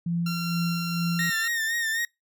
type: tone with tremolo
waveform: sine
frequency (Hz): 170.5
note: F3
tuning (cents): -41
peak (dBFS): -23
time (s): 0.06-1.3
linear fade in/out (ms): 5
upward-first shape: sine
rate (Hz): 2.2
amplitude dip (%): 45
type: tone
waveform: 15% pulse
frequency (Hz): 1372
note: F6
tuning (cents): -31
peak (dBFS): -25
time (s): 0.26-1.48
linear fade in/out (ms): 5
type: tone with vibrato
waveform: 40% pulse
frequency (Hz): 1826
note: A#6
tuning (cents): -36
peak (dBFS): -24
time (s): 1.19-2.05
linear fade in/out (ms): 2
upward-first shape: sine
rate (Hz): 3.9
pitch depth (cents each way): 54
effects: noise-tail reverb RT60 0.2 s tail -26 dB re dry